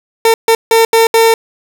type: tone bursts at uneven times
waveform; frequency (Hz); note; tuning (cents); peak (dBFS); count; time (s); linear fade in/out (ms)
30% pulse; 453.5; A#4; -48; -3; 5; 0.25-0.34 / 0.48-0.55 / 0.71-0.85 / 0.93-1.07 / 1.14-1.34; 2
effects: none